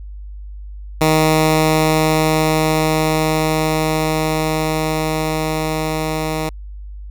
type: tone with level ramp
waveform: 10% pulse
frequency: 156.8 Hz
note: D#3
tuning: 14 cents sharp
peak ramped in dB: -3 to -11 dBFS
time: 1.01-6.49 s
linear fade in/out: 2 ms
effects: added 50 Hz sine -29 dBFS peak until 7.1 s